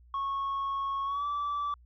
sine tone with pitch glide, 1100 to 1158.7 Hz, C#6 to D6, -14 to -24 cents, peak -27 dBFS, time 0.14-1.74 s, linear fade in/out 2 ms, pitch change +90 cents, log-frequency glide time 1.05-1.25 s, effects tanh soft clip ceiling -28 dBFS + added 60 Hz sine -54 dBFS peak until 1.85 s

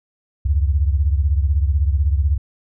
sine beating tone pair, 69.5 / 85.5 Hz, C#2 / F2, +5 / -36 cents, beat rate 16 Hz, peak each -15 / -20 dBFS, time 0.45-2.38 s, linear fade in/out 10 ms, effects none

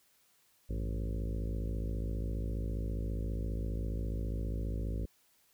harmonic tone with a mistuned harmonic, 54.8 Hz, A1, 6 cents flat, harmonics 1 / 2 / 3 / 4 / 5 / 6 / 7 / 8 / 9 / 10, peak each -34 / -40 / -44 / -46 / -48 / -50 / -51 / -52 / -53 / -54 dBFS, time 0.69-5.06 s, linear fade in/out 10 ms, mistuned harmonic 2, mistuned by -150 cents, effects white hiss -69 dBFS RMS until 5.53 s

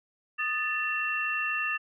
sine tone cluster, 1239 / 1756 / 2712 Hz, D#6 / A6 / E7, -8 / -4 / +49 cents, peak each -34 / -31 / -30 dBFS, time 0.38-1.78 s, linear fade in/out 20 ms, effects none

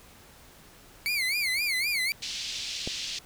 30% pulse tone with vibrato, 2217 Hz, C#7, in tune, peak -23 dBFS, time 1.06-2.12 s, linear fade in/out 0 ms, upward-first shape sine, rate 3.9 Hz, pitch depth 170 cents each way
pink band-pass noise, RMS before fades -35 dBFS, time 2.22-3.19 s, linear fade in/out 5 ms, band 2900 to 5800 Hz, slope 24 dB/octave
click, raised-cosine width 2 ms, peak -19 dBFS, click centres 2.875 s
effects pink hiss -53 dBFS RMS until 3.25 s

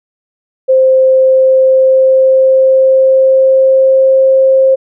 sine tone with pitch glide, 523.3 to 530.6 Hz, C5 to C5, 0 to +24 cents, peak -4 dBFS, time 0.68-4.76 s, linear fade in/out 20 ms, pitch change +24 cents, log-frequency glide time 0.99-4.2 s, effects none

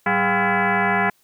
sine tone with frequency modulation, 493.9 Hz, B4, in tune, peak -16 dBFS, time 0.06-1.1 s, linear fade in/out 5 ms, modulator 301 Hz, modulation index 5.4, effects white hiss -61 dBFS RMS until 1.23 s

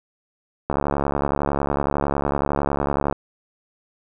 click train, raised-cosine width 1 ms, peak -7 dBFS, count 173, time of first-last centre 0.7-3.126 s, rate 70.9 Hz, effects none

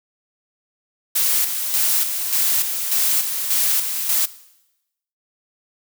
blue noise with tremolo, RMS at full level -18 dBFS, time 1.15-4.26 s, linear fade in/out 10 ms, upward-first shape square, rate 1.7 Hz, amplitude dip 50%, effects noise-tail reverb RT60 0.9 s tail -18 dB re dry

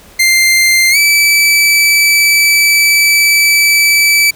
sawtooth tone with pitch glide, 2093 to 2309 Hz, C7 to D7, 0 to -30 cents, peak -3 dBFS, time 0.19-4.31 s, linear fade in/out 10 ms, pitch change +170 cents, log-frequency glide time 0.91-0.97 s, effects pink hiss -40 dBFS RMS until 4.35 s

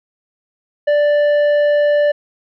sine tone with tanh clipping, 587.3 Hz, D5, in tune, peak -12 dBFS, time 0.87-2.12 s, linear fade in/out 10 ms, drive 8 dB, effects none

